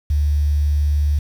sine tone, 73.42 Hz, D2, in tune, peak -14 dBFS, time 0.1-1.19 s, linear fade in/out 5 ms, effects 7-bit

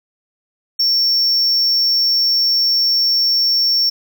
triangle tone, 5460 Hz, F8, 40 cents flat, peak -11 dBFS, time 0.79-3.9 s, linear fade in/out 10 ms, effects 8-bit

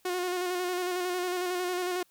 sawtooth tone with vibrato, 360.6 Hz, F#4, 45 cents flat, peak -25 dBFS, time 0.05-2.03 s, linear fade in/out 5 ms, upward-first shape square, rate 11 Hz, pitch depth 27 cents each way, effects white hiss -66 dBFS RMS until 2.1 s

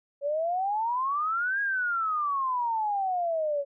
sine exponential two-way sweep, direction up then down, 554.4 to 1653 to 554.4 Hz, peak -25 dBFS, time 0.21-3.65 s, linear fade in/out 50 ms, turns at 1.61 s, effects none

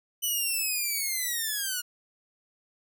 5% pulse linear sweep, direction down, 2995 to 1423 Hz, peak -18 dBFS, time 0.22-1.82 s, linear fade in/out 20 ms, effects none

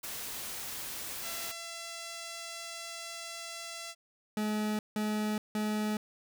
white noise, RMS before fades -40 dBFS, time 0.03-1.52 s, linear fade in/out 10 ms
5% pulse tone, 674 Hz, E5, 38 cents sharp, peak -29 dBFS, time 1.21-3.95 s, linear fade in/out 50 ms
40% pulse tone bursts, 212.7 Hz, G#3, 42 cents sharp, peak -29 dBFS, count 3, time 4.37-5.97 s, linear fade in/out 2 ms, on 420 ms, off 170 ms
effects none

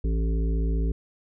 harmonic tone, 55 Hz, A1, in tune, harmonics 1 / 3 / 5 / 7 / 8, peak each -22 / -32 / -36 / -39 / -40 dBFS, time 0.04-0.92 s, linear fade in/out 5 ms, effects none

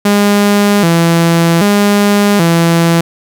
sawtooth tone with vibrato, 185 Hz, F#3, in tune, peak -3 dBFS, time 0.05-3.01 s, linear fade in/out 5 ms, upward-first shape square, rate 0.64 Hz, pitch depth 170 cents each way, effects none

